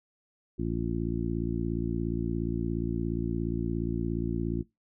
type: harmonic tone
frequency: 57.1 Hz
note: A#1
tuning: 35 cents flat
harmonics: 1 / 2 / 3 / 4 / 5 / 6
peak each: -35 / -35 / -35 / -35 / -35 / -35 dBFS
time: 0.58-4.63 s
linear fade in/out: 20 ms
effects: noise-tail reverb RT60 0.2 s tail -22 dB re dry